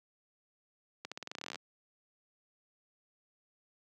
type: accelerating click train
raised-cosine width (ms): 0.2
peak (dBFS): -23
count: 17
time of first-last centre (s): 1.05-1.557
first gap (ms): 66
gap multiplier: 0.89
effects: high-pass 200 Hz 12 dB/octave